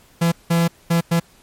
45% pulse tone bursts at uneven times, 168.5 Hz, E3, 38 cents sharp, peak -14 dBFS, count 4, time 0.21-0.32 / 0.5-0.68 / 0.9-1.01 / 1.11-1.2 s, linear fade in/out 10 ms, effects pink hiss -52 dBFS RMS until 1.42 s + MP3 64 kbps

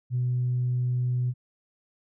sine tone, 124.3 Hz, B2, 12 cents sharp, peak -22 dBFS, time 0.1-1.34 s, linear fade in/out 50 ms, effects tanh soft clip ceiling -19 dBFS

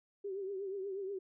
sine tone with vibrato, 390 Hz, G4, 9 cents flat, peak -37 dBFS, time 0.24-1.19 s, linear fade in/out 10 ms, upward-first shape triangle, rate 8.3 Hz, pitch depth 88 cents each way, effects none

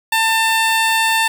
15% pulse tone, 895 Hz, A5, 29 cents sharp, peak -7 dBFS, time 0.12-1.28 s, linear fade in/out 5 ms, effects 8-bit

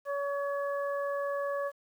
harmonic tone, 565 Hz, C#5, 33 cents sharp, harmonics 1 / 2 / 3, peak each -31 / -37 / -41 dBFS, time 0.05-1.72 s, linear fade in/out 50 ms, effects 10-bit

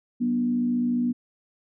sine tone with frequency modulation, 242.7 Hz, B3, 30 cents flat, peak -21 dBFS, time 0.2-1.13 s, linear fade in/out 20 ms, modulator 54.4 Hz, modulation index 0.45, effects none

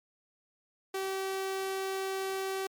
sawtooth tone, 384.4 Hz, G4, 34 cents flat, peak -28 dBFS, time 0.94-2.67 s, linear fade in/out 5 ms, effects MP3 96 kbps

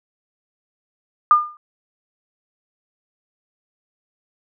sine tone with exponential decay, 1208 Hz, D6, 48 cents sharp, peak -5 dBFS, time 1.31-1.57 s, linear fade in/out 1 ms, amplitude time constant 55 ms, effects none

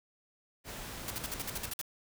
pink noise, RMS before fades -43 dBFS, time 0.64-1.73 s, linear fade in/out 50 ms
white noise bursts, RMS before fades -37 dBFS, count 10, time 1.08-1.814 s, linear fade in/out 0 ms, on 23 ms, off 56 ms
effects none

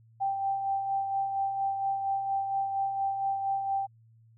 sine tone with tremolo, 784 Hz, G5, in tune, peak -25 dBFS, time 0.2-3.87 s, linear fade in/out 20 ms, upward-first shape sine, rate 4.3 Hz, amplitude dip 45%, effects added 113 Hz sine -56 dBFS peak until 4.37 s

